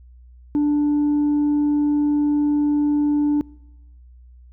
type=tone with tanh clipping; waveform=sine; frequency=293.7 Hz; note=D4; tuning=in tune; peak=-16 dBFS; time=0.55-3.41 s; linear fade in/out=0 ms; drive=1 dB; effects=noise-tail reverb RT60 1.0 s tail -25 dB re dry + added 61 Hz sine -43 dBFS peak until 4.52 s